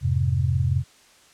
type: chord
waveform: sine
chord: F minor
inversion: none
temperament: equal with one note detuned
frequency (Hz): 87.31 / 105.64 / 130.81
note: F2 / Ab2 / C3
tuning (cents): 0 / +30 / 0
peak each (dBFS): -23 / -26 / -22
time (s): 0.01-0.84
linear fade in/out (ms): 50
effects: white hiss -54 dBFS RMS until 1.33 s + low-pass 8000 Hz 12 dB/octave